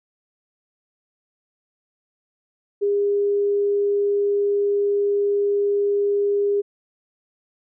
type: tone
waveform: sine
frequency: 405.6 Hz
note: G#4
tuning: 41 cents flat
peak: -17 dBFS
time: 2.81-6.62 s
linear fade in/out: 20 ms
effects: none